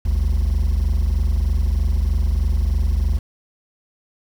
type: tone pair together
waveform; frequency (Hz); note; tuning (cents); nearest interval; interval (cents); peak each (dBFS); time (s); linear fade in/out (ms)
triangle; 51.61 / 74.8; G#1 / D2; -10 / +32; tritone; 642; -15; 0.05-3.19; 10
effects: tanh soft clip ceiling -11 dBFS + 7-bit